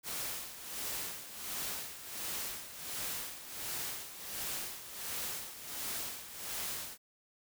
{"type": "noise with tremolo", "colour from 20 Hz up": "white", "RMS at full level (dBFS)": -38, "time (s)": [0.03, 6.98], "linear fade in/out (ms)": 50, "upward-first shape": "sine", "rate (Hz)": 1.4, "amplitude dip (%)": 70, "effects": []}